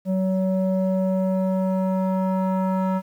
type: tone with low-pass filter sweep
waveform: square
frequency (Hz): 188.3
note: F#3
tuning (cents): +31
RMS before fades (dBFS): -22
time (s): 0.05-3.02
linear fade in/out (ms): 50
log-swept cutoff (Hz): 470 to 1100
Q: 2.2
effects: 9-bit